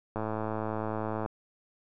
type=click train; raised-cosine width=1 ms; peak=-19 dBFS; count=121; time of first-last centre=0.16-1.261 s; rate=109 Hz; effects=none